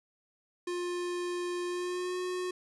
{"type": "tone with pitch glide", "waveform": "square", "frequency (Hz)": [353.7, 363.6], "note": ["F4", "F#4"], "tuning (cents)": [22, -30], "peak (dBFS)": -33, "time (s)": [0.67, 2.51], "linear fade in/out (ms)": 5, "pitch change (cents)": 48, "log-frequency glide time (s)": [1.66, 2.17], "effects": ["resampled to 24000 Hz", "10-bit"]}